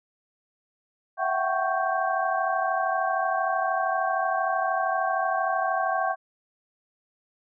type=tone cluster; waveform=sine; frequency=663 / 747 / 780 / 1108 / 1571 Hz; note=E5 / F#5 / G5 / C#6 / G6; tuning=+10 / +16 / -9 / -1 / +3 cents; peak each=-29 / -27 / -32 / -29 / -31 dBFS; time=1.17-6.16 s; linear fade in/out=50 ms; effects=none